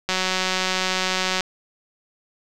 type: click train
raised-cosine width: 0.2 ms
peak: -5 dBFS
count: 246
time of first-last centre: 0.09-1.407 s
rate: 186 Hz
effects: none